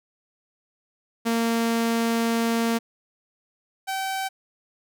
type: tone pair in turn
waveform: sawtooth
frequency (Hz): 230.1 / 769.7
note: A#3 / G5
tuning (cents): -22 / -32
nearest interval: octave + major sixth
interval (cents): 2090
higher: second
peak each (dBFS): -17 / -22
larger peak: first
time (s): 1.25-2.79 / 3.87-4.29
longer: first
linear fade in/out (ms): 20
effects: none